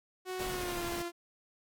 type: tone with pitch glide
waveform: sawtooth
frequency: 370 to 345.2 Hz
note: F#4 to F4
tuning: 0 to -20 cents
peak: -32 dBFS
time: 0.25-1.12 s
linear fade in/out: 50 ms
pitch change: -120 cents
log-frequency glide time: 0.47-0.84 s
type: noise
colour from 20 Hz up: pink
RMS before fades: -41 dBFS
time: 0.39-1.02 s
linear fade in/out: 5 ms
effects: AAC 64 kbps